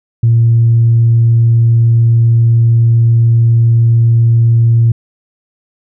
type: tone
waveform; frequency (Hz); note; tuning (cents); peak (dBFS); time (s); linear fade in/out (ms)
sine; 115.9; A#2; -10; -4; 0.23-4.92; 5
effects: tanh soft clip ceiling -1 dBFS